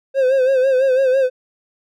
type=tone with vibrato; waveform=triangle; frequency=525 Hz; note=C5; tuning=6 cents sharp; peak=-10 dBFS; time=0.14-1.3 s; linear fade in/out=50 ms; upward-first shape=sine; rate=6 Hz; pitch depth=67 cents each way; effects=none